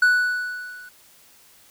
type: tone with level ramp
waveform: triangle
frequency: 1480 Hz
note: F#6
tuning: in tune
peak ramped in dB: -10 to -38 dBFS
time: 0.02-0.89 s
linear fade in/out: 5 ms
effects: white hiss -53 dBFS RMS until 1.7 s